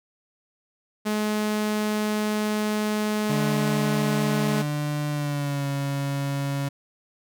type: tone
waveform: sawtooth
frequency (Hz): 212.2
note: G#3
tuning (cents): +38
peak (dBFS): -19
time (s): 1.05-4.63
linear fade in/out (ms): 20
type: tone with pitch glide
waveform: 35% pulse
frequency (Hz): 148.1 to 139.79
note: D3 to C#3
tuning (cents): +15 to +15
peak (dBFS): -23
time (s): 3.29-6.69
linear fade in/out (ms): 10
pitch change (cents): -100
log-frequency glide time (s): 5.11-5.67
effects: none